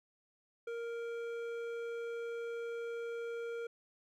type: tone with hard clipping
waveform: triangle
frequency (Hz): 466.2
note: A#4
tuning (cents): 0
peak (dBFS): -40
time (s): 0.67-3.67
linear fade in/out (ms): 5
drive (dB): 14
effects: none